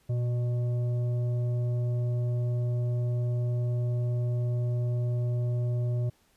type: tone with frequency modulation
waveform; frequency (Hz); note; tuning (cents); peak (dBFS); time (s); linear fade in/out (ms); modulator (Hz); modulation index
sine; 119.8; A#2; +48; -25; 0.09-6.1; 10; 489; 0.29
effects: pink hiss -66 dBFS RMS until 6.36 s + resampled to 32000 Hz